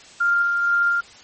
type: tone with tremolo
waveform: sine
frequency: 1397 Hz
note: F6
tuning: in tune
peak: -15 dBFS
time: 0.2-1.01 s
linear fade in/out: 10 ms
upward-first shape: sine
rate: 2.1 Hz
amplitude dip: 30%
effects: white hiss -45 dBFS RMS until 1.23 s + MP3 32 kbps